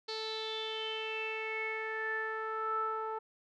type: tone with low-pass filter sweep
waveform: sawtooth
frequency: 440 Hz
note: A4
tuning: in tune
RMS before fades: -37 dBFS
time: 0.08-3.19 s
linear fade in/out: 10 ms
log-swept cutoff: 4400 to 1100 Hz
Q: 8.9
effects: none